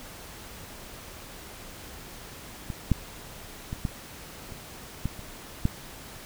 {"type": "clicks", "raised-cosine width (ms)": 5, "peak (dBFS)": [-20, -8, -20, -15, -29, -15, -28, -10], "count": 8, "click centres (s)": [2.702, 2.917, 3.729, 3.852, 4.522, 5.056, 5.193, 5.654], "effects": ["pink hiss -44 dBFS RMS until 6.25 s"]}